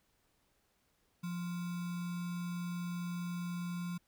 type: tone with sample-and-hold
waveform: sine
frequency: 175.3 Hz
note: F3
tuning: 7 cents sharp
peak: -36 dBFS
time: 1.23-3.98 s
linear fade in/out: 10 ms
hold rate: 1225 Hz
effects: pink hiss -75 dBFS RMS until 4.07 s